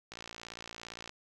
click train, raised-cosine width 0.2 ms, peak -26 dBFS, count 57, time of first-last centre 0.12-1.094 s, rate 57.5 Hz, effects none

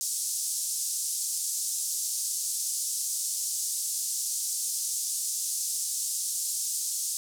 white band-pass noise, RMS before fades -31 dBFS, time 0.01-7.17 s, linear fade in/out 0 ms, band 5600 to 10000 Hz, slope 24 dB/octave, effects none

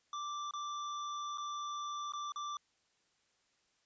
square tone with dropouts, 1174.7 Hz, D6, in tune, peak -39 dBFS, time 0.13-2.57 s, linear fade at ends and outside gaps 2 ms, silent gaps 0.51-0.536 / 1.375-1.381 / 2.122-2.135 / 2.321-2.359 s, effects white hiss -75 dBFS RMS until 3.85 s + resampled to 16000 Hz

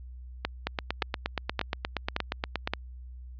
two click trains, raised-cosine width 0.3 ms, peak -12 / -11 dBFS, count 18 / 5, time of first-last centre 0.67-2.675 / 0.45-2.736 s, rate 8.48 / 1.75 Hz, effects added 62 Hz sine -41 dBFS peak until 3.39 s + resampled to 11025 Hz

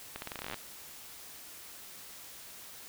accelerating click train, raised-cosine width 0.3 ms, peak -22 dBFS, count 15, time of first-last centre 0.16-0.543 s, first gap 61 ms, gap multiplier 0.86, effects white hiss -49 dBFS RMS until 2.88 s

